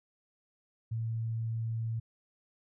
sine tone, 113.4 Hz, A#2, 47 cents flat, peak -31 dBFS, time 0.91-2 s, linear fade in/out 10 ms, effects none

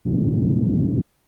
pink band-pass noise, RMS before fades -19 dBFS, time 0.05-1.02 s, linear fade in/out 20 ms, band 100 to 280 Hz, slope 24 dB/octave, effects pink hiss -64 dBFS RMS until 1.27 s + Opus 32 kbps

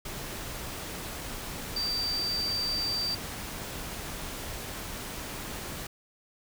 sine tone in noise, 4662 Hz, D8, 14 cents flat, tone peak -28 dBFS, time 1.76-3.15 s, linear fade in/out 5 ms, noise pink, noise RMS -38 dBFS, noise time 0.05-5.87 s, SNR +7 dB, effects none

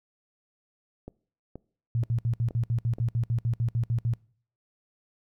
click train, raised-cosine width 2 ms, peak -26 dBFS, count 5, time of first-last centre 1.08-2.985 s, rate 2.1 Hz
sine tone bursts, 117.2 Hz, A#2, 10 cents sharp, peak -23 dBFS, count 15, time 1.95-4.136 s, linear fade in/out 0 ms, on 86 ms, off 64 ms
effects noise-tail reverb RT60 0.5 s tail -23 dB re dry

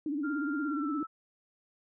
sine tone with vibrato, 293.7 Hz, D4, in tune, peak -30 dBFS, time 0.06-1.03 s, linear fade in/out 2 ms, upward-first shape sine, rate 17 Hz, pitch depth 120 cents each way
sine tone with pitch glide, 1393 to 1314.8 Hz, F6 to E6, -5 to -5 cents, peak -37 dBFS, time 0.23-1.07 s, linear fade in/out 20 ms, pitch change -100 cents, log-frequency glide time 0.63-0.92 s
effects none

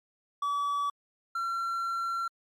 triangle tone pair in turn, 1145 / 1361.6 Hz, D6 / F6, -44 / -44 cents, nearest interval minor third, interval 300 cents, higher second, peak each -25 / -27 dBFS, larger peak first, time 0.42-0.9 / 1.35-2.28 s, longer second, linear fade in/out 5 ms, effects MP3 96 kbps

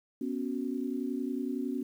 sine chord, B suspended second, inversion none, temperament just, 246.9 / 277.8 / 370.4 Hz, B3 / C#4 / F#4, 0 / +4 / +2 cents, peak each -34 / -34 / -39 dBFS, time 0.21-1.83 s, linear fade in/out 5 ms, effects 10-bit

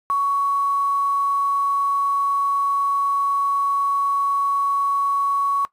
sine tone with quantisation, 1118 Hz, C#6, 14 cents sharp, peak -17 dBFS, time 0.1-5.65 s, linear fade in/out 0 ms, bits 7, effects noise-tail reverb RT60 0.1 s tail -18 dB re dry + resampled to 32000 Hz

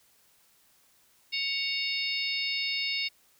harmonic tone with a mistuned harmonic, 740 Hz, F#5, in tune, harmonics 3 / 4 / 5 / 6 / 7, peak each -33 / -34 / -35 / -36 / -36 dBFS, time 1.32-3.09 s, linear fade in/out 20 ms, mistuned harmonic 4, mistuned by -98 cents, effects white hiss -64 dBFS RMS until 3.39 s

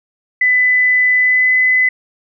sine tone with pitch glide, 2001 to 2015 Hz, B6 to B6, +22 to +34 cents, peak -9 dBFS, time 0.41-1.89 s, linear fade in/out 5 ms, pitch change +12 cents, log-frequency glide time 1.19-1.53 s, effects none

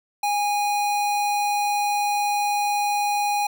square tone, 822 Hz, G#5, 18 cents flat, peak -21 dBFS, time 0.23-3.47 s, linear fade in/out 5 ms, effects none

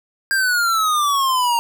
square exponential sweep, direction down, 1607 to 925 Hz, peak -16 dBFS, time 0.31-1.59 s, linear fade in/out 0 ms, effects none

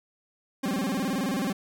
40% pulse tone with vibrato, 227.6 Hz, A#3, 41 cents flat, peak -25 dBFS, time 0.63-1.53 s, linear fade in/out 10 ms, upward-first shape square, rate 19 Hz, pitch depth 290 cents each way, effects none

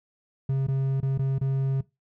triangle tone with dropouts, 134.9 Hz, C#3, 47 cents flat, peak -20 dBFS, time 0.49-1.81 s, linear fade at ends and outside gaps 5 ms, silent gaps 0.669-0.683 / 1.004-1.028 / 1.178-1.191 / 1.384-1.412 s, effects noise-tail reverb RT60 0.2 s tail -19 dB re dry

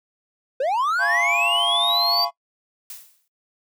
triangle linear sweep, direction up, 493.9 to 4699 Hz, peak -17 dBFS, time 0.6-2.25 s, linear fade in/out 5 ms
triangle chord, C# dominant seventh, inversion first, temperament just, 693 / 831.5 / 997.9 / 1108.7 Hz, E#5 / G#5 / B5 / C#6, -14 / +2 / +18 / 0 cents, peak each -24 / -28 / -28 / -26 dBFS, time 0.98-2.31 s, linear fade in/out 50 ms
blue noise with exponential decay, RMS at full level -34 dBFS, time 2.9-3.28 s, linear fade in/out 1 ms, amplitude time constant 82 ms
effects noise-tail reverb RT60 0.1 s tail -20 dB re dry

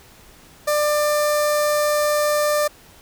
sawtooth tone with notch filter, 595 Hz, D5, 22 cents sharp, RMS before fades -19 dBFS, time 0.67-2.68 s, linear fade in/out 10 ms, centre 2900 Hz, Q 1.4, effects pink hiss -48 dBFS RMS until 3.01 s

